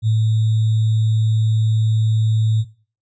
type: tone with sample-and-hold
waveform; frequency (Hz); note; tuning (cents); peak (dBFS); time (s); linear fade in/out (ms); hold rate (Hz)
sine; 110; A2; 0; -13; 0.02-2.65; 50; 3675
effects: noise-tail reverb RT60 0.4 s tail -19 dB re dry + resampled to 16000 Hz